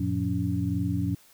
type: tone cluster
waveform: sine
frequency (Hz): 92.6 / 114.7 / 178.5 / 283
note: F#2 / A#2 / F3 / C#4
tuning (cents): +2 / -28 / +38 / +36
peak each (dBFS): -30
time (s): 0-1.15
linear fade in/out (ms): 5
effects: white hiss -57 dBFS RMS until 1.33 s